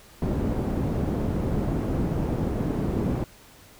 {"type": "low-pass noise", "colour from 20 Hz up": "white", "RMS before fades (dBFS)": -26, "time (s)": [0.22, 3.24], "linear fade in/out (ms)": 2, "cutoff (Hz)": 280, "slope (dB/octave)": 12, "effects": ["pink hiss -51 dBFS RMS until 3.79 s"]}